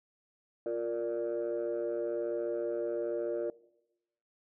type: chord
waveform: sine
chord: Bb major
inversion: second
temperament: equal with one note detuned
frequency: 351.3 / 466.2 / 587.3 Hz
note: F4 / Bb4 / D5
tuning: +10 / 0 / 0 cents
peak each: -34 dBFS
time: 0.66-3.5 s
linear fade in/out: 2 ms
effects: noise-tail reverb RT60 0.9 s tail -21 dB re dry + tanh soft clip ceiling -26 dBFS